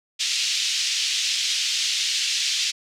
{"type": "band-pass noise", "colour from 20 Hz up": "pink", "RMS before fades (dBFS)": -24, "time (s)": [0.19, 2.72], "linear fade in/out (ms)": 20, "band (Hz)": [2800, 6400], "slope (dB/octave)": 24, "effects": []}